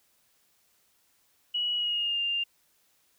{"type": "tone with pitch glide", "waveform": "sine", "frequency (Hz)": [2925, 2798], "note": ["F#7", "F7"], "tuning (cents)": [-21, 3], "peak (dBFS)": -26, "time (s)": [1.54, 2.44], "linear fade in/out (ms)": 10, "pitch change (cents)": -76, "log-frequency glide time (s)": [1.74, 2.21], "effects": ["white hiss -68 dBFS RMS until 3.18 s"]}